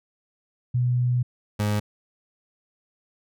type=tone pair in turn; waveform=sine / 30% pulse; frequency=123.6 / 104.49 Hz; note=B2 / G#2; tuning=+2 / +11 cents; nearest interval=minor third; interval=291 cents; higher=first; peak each=-19 dBFS; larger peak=neither; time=0.74-1.23 / 1.59-1.8 s; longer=first; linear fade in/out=10 ms; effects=none